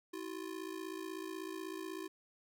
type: ring-modulated tone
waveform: square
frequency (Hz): 350.3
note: F4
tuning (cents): +5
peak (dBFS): -39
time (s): 0.13-2.08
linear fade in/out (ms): 10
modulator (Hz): 28.1
effects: none